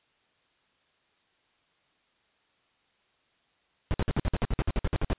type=noise bursts; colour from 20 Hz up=brown; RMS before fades=-25 dBFS; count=15; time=3.91-5.131 s; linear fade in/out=0 ms; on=31 ms; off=54 ms; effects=white hiss -69 dBFS RMS until 5.18 s + resampled to 8000 Hz